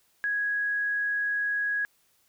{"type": "tone", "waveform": "sine", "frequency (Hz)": 1661.2, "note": "G#6", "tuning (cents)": 0, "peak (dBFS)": -25, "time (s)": [0.24, 1.85], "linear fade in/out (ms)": 0, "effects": ["white hiss -67 dBFS RMS until 2.28 s"]}